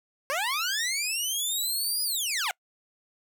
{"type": "linear two-way sweep", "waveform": "15% pulse", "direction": "up then down", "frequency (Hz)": [521, 4978, 672], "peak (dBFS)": -20, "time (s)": [0.3, 2.51], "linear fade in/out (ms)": 0, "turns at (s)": 2.03, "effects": ["noise-tail reverb RT60 0.1 s tail -26 dB re dry"]}